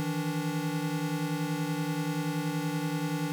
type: tone cluster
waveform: square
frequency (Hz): 155.5 / 166 / 290.8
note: D#3 / E3 / D4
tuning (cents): -1 / +12 / -17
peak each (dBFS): -35 / -34 / -34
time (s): 0-3.32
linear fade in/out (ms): 0
effects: none